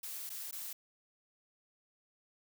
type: noise with dropouts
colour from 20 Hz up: blue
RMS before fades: -43 dBFS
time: 0.03-0.73 s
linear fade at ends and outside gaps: 5 ms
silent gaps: 0.294-0.301 / 0.511-0.525 s
effects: none